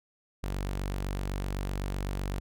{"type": "tone", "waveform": "sawtooth", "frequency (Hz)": 47.89, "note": "G1", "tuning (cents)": -40, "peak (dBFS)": -27, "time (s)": [0.43, 2.4], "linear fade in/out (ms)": 10, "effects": []}